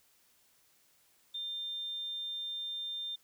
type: tone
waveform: sine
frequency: 3600 Hz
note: A7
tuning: 39 cents sharp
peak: -36 dBFS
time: 1.34-3.16 s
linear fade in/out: 10 ms
effects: white hiss -68 dBFS RMS until 3.23 s